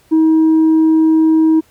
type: tone with tanh clipping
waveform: sine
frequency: 318.4 Hz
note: D#4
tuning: 40 cents sharp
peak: -8 dBFS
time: 0.11-1.61 s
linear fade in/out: 20 ms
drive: 1 dB
effects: pink hiss -52 dBFS RMS until 1.7 s